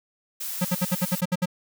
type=noise; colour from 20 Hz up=blue; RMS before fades=-32 dBFS; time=0.4-1.21 s; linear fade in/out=10 ms
type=tone bursts; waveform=square; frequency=180.6 Hz; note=F#3; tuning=42 cents flat; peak=-21 dBFS; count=9; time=0.61-1.458 s; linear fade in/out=10 ms; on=40 ms; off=61 ms
effects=none